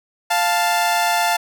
sawtooth tone pair together, 698.5 / 880.1 Hz, F5 / A5, 0 / 0 cents, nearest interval major third, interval 400 cents, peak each -15 dBFS, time 0.3-1.37 s, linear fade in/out 10 ms, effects none

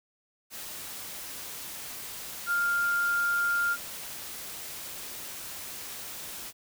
sine tone in noise, 1400 Hz, F6, 4 cents sharp, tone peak -24 dBFS, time 2.46-3.77 s, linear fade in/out 50 ms, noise white, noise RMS -40 dBFS, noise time 0.5-6.53 s, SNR +13 dB, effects none

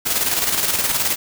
white noise with tremolo, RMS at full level -18 dBFS, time 0.05-1.16 s, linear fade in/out 20 ms, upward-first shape square, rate 19 Hz, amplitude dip 45%, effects none

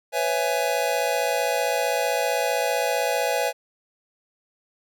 square chord, C# minor seventh, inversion third, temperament just, 498.9 / 554.4 / 665.2 / 831.5 Hz, B4 / C#5 / E5 / G#5, +17 / 0 / +16 / +2 cents, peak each -28 dBFS, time 0.12-3.53 s, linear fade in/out 50 ms, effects none

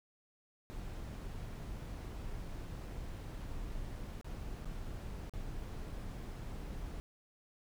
brown noise with dropouts, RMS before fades -43 dBFS, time 0.7-7 s, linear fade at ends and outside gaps 0 ms, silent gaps 4.212-4.245 / 4.646-4.655 / 5.295-5.337 s, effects none

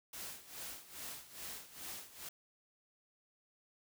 white noise with tremolo, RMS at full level -45 dBFS, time 0.13-2.29 s, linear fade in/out 5 ms, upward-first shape sine, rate 2.4 Hz, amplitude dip 80%, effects none

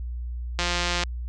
click train, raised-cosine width 0.2 ms, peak -8 dBFS, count 79, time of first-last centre 0.59-1.036 s, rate 175 Hz, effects added 60 Hz sine -29 dBFS peak until 1.28 s + resampled to 24000 Hz

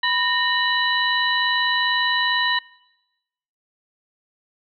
harmonic tone with a mistuned harmonic, 987.8 Hz, B5, in tune, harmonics 1 / 2 / 3 / 4, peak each -24 / -21 / -26 / -24 dBFS, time 0.03-2.59 s, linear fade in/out 5 ms, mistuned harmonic 2, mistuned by -120 cents, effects noise-tail reverb RT60 1.0 s tail -24 dB re dry

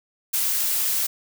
blue noise, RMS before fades -23 dBFS, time 0.33-1.07 s, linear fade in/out 10 ms, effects none

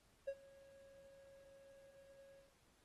triangle tone with ADSR envelope, 549 Hz, C#5, 17 cents flat, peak -36 dBFS, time 0.27-2.54 s, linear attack 13 ms, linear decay 56 ms, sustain -23 dB, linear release 210 ms, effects pink hiss -74 dBFS RMS until 2.84 s + AAC 32 kbps

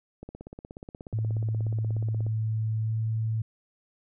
click train, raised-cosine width 2 ms, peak -27 dBFS, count 35, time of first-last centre 0.23-2.266 s, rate 16.7 Hz
sine tone with pitch glide, 110 to 111.09 Hz, A2 to A2, 0 to +17 cents, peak -25 dBFS, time 1.13-3.42 s, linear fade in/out 5 ms, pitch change +17 cents, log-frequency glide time 2.83-2.93 s
effects none

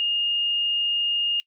sine tone, 2837 Hz, F7, 27 cents sharp, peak -21 dBFS, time 0-1.4 s, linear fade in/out 0 ms, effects noise-tail reverb RT60 0.1 s tail -22 dB re dry

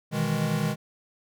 square chord, E major seventh, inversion second, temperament equal with one note detuned, 123.47 / 155.56 / 164.81 / 206.8 Hz, B2 / D#3 / E3 / G#3, 0 / 0 / 0 / -7 cents, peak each -33 / -28 / -33 / -30 dBFS, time 0.11-0.76 s, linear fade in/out 50 ms, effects none

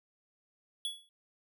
square tone with exponential decay, 3380 Hz, G#7, 30 cents sharp, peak -31 dBFS, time 0.85-1.09 s, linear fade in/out 1 ms, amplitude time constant 52 ms, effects none

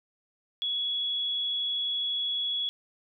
sine tone, 3367 Hz, G#7, 23 cents sharp, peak -27 dBFS, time 0.62-2.69 s, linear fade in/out 0 ms, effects none

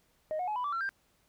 sine tone with pitch steps, 621 / 725.8 / 848.3 / 991.5 / 1158.8 / 1354.4 / 1583 Hz, D#5 / F#5 / G#5 / B5 / D6 / E6 / G6, -3 / -34 / +36 / +7 / -24 / +46 / +17 cents, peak -29 dBFS, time 0.31-0.891 s, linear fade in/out 0 ms, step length 83 ms, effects tanh soft clip ceiling -28 dBFS + pink hiss -70 dBFS RMS until 1.28 s

